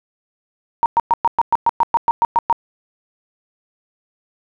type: tone bursts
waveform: sine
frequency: 932.3 Hz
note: A#5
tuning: in tune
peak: -10 dBFS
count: 13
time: 0.83-2.527 s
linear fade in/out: 0 ms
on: 29 ms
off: 110 ms
effects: none